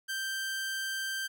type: tone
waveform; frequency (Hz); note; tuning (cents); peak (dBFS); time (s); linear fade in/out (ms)
sawtooth; 1568; G6; 0; -29; 0.08-1.28; 20
effects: none